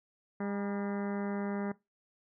harmonic tone with a mistuned harmonic, 201.6 Hz, G3, 49 cents sharp, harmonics 1 / 2 / 3 / 4 / 5 / 6 / 7 / 8 / 9 / 10, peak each -34 / -40 / -44 / -46 / -48 / -50 / -51 / -52 / -53 / -54 dBFS, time 0.4-1.72 s, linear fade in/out 5 ms, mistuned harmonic 5, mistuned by -69 cents, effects noise-tail reverb RT60 0.2 s tail -19 dB re dry

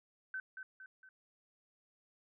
sine tone with echo, 1529 Hz, G6, 44 cents flat, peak -38 dBFS, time 0.34-0.4 s, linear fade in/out 2 ms, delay 230 ms, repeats 3, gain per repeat -6 dB, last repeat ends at 1.09 s, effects none

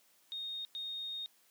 sine tone bursts at uneven times, 3706 Hz, A#7, 11 cents flat, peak -38 dBFS, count 2, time 0.32-0.65 / 0.75-1.26 s, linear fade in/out 0 ms, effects white hiss -68 dBFS RMS until 1.5 s + high-pass 200 Hz 12 dB/octave

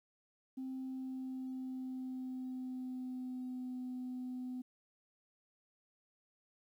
sine tone with pitch glide, 261.6 to 252.4 Hz, C4 to B3, 0 to +38 cents, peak -38 dBFS, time 0.57-4.62 s, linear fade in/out 10 ms, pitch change -62 cents, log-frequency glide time 0.79-3.8 s, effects tanh soft clip ceiling -37 dBFS + 12-bit

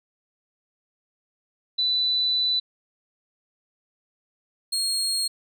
sine / 30% pulse tone pair in turn, 3984 / 4263 Hz, B7 / C8, +14 / +32 cents, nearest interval minor second, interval 118 cents, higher second, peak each -20 dBFS, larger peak neither, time 1.78-2.6 / 4.72-5.28 s, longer first, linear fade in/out 10 ms, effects none

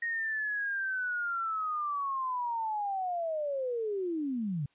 sine linear sweep, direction down, 1874 to 133.4 Hz, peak -30 dBFS, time 0.02-4.66 s, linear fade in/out 5 ms, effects white hiss -70 dBFS RMS until 4.74 s + resampled to 8000 Hz

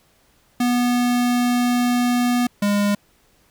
square tone pair in turn, 244.3 / 204 Hz, B3 / G#3, -19 / -31 cents, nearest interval minor third, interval 312 cents, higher first, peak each -17 dBFS, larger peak neither, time 0.6-2.47 / 2.62-2.95 s, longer first, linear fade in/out 5 ms, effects pink hiss -59 dBFS RMS until 3.5 s

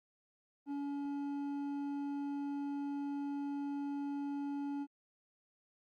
triangle tone with hard clipping, 283.6 Hz, C#4, 40 cents sharp, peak -38 dBFS, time 0.66-4.87 s, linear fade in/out 50 ms, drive 10 dB, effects Opus 32 kbps

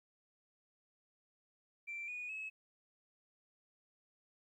sine tone with pitch steps, 2349 / 2462 / 2579 Hz, D7 / D#7 / E7, 0 / -19 / -39 cents, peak -40 dBFS, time 1.87-2.5 s, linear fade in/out 20 ms, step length 210 ms, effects tanh soft clip ceiling -37 dBFS + 13-bit

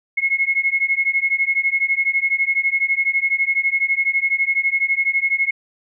sine beating tone pair, 2167 / 2179 Hz, C#7 / C#7, -40 / -30 cents, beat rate 12 Hz, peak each -19 dBFS, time 0.17-5.51 s, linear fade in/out 10 ms, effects none

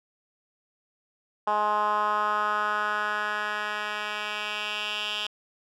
10% pulse tone with band-pass filter sweep, 210 Hz, G#3, 19 cents sharp, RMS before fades -28 dBFS, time 1.47-5.27 s, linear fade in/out 5 ms, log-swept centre 940 to 3100 Hz, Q 3.1, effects none

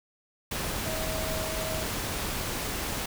sine tone in noise, 637 Hz, D#5, 41 cents sharp, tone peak -35 dBFS, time 0.85-1.84 s, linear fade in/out 5 ms, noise pink, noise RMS -32 dBFS, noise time 0.51-3.06 s, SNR -6 dB, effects none

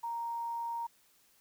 sine tone with quantisation, 932.3 Hz, A#5, in tune, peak -34 dBFS, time 0.03-0.87 s, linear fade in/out 10 ms, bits 10, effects white hiss -67 dBFS RMS until 1.4 s

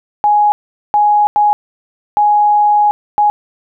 sine tone bursts at uneven times, 833 Hz, G#5, 5 cents sharp, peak -7 dBFS, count 5, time 0.24-0.52 / 0.94-1.27 / 1.36-1.53 / 2.17-2.91 / 3.18-3.3 s, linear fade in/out 0 ms, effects none

